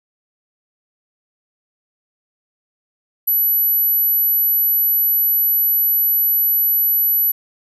sine tone, 11860 Hz, F#9, 3 cents sharp, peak -13 dBFS, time 3.27-7.32 s, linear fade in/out 10 ms, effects none

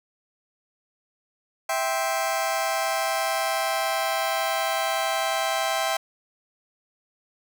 sawtooth chord, C major, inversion first, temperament just, 654.1 / 784.9 / 1046.5 Hz, E5 / G5 / C6, -14 / +2 / 0 cents, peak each -23 / -23 / -27 dBFS, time 1.69-5.97 s, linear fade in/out 5 ms, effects none

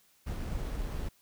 brown noise with sample-and-hold, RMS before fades -35 dBFS, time 0.26-1.09 s, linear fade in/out 10 ms, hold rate 7350 Hz, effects white hiss -66 dBFS RMS until 1.21 s

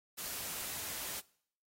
white noise, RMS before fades -41 dBFS, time 0.17-1.21 s, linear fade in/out 20 ms, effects noise-tail reverb RT60 0.6 s tail -22 dB re dry + AAC 48 kbps

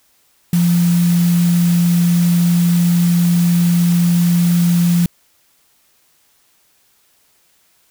sine tone in noise, 173.1 Hz, F3, 15 cents flat, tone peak -10 dBFS, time 0.53-5.06 s, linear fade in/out 2 ms, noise white, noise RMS -28 dBFS, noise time 0.53-5.06 s, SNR +15 dB, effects white hiss -57 dBFS RMS until 7.9 s

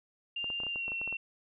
sine tone with pitch glide, 2794 to 2719 Hz, F7 to F7, 0 to -47 cents, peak -33 dBFS, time 0.36-1.17 s, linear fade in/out 5 ms, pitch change -47 cents, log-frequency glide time 0.7-0.89 s
clicks, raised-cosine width 1 ms, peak -31 dBFS, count 11, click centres 0.443 / 0.502 / 0.602 / 0.635 / 0.667 / 0.759 / 0.881 / 0.919 / 1.015 / 1.076 / 1.126 s
effects none

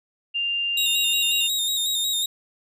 sine tone, 2794 Hz, F7, in tune, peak -22 dBFS, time 0.34-1.48 s, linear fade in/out 20 ms
sawtooth tone with vibrato, 3729 Hz, A#7, in tune, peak -19 dBFS, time 0.77-2.26 s, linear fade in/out 5 ms, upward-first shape square, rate 5.5 Hz, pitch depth 36 cents each way
effects none

